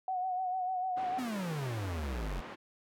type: tone with vibrato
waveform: sine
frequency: 740 Hz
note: F#5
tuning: in tune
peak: -31 dBFS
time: 0.08-1.19 s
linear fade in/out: 2 ms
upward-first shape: sine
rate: 6.7 Hz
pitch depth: 41 cents each way
type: band-pass noise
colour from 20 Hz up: pink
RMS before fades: -46 dBFS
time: 0.96-2.56 s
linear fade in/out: 20 ms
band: 220 to 2200 Hz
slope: 12 dB/octave
type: exponential sweep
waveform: square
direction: down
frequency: 266.4 to 41.87 Hz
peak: -35 dBFS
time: 1.18-2.41 s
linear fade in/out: 10 ms
effects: none